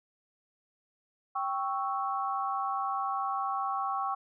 sine chord, C# diminished, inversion second, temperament equal, 784 / 1108.7 / 1318.5 Hz, G5 / C#6 / E6, 0 / 0 / 0 cents, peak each -33 / -32 / -37 dBFS, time 1.35-4.15 s, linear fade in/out 10 ms, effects none

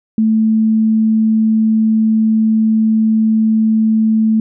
sine tone, 220 Hz, A3, in tune, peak -9 dBFS, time 0.18-4.4 s, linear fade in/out 2 ms, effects none

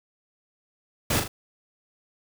pink noise with echo, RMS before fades -24 dBFS, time 1.1-1.2 s, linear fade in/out 5 ms, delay 40 ms, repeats 2, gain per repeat -6 dB, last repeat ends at 1.28 s, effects none

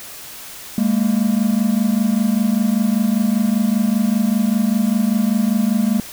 triangle tone pair together, 203.2 / 228.3 Hz, G#3 / A#3, -38 / -36 cents, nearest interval major second, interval 202 cents, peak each -15 dBFS, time 0.78-6 s, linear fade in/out 2 ms, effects white hiss -35 dBFS RMS until 6.12 s

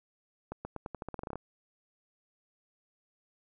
accelerating click train, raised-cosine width 1 ms, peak -24 dBFS, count 14, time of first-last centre 0.52-1.356 s, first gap 130 ms, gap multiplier 0.87, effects none

